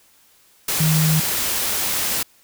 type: tone in noise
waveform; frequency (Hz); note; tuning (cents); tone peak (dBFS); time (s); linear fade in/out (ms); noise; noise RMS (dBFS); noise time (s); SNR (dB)
sine; 157.3; D#3; +19; -15; 0.8-1.2; 5; white; -22; 0.68-2.23; +4
effects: white hiss -55 dBFS RMS until 2.43 s